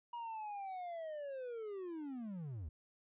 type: linear sweep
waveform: triangle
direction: down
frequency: 960 to 68.4 Hz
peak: -40 dBFS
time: 0.13-2.69 s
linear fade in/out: 5 ms
effects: resampled to 8000 Hz